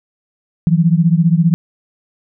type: beating tone pair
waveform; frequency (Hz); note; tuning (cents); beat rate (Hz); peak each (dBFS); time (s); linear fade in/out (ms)
sine; 162.3 / 177.3; E3 / F3; -27 / +26; 15; -11 / -13; 0.67-1.54; 0
effects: none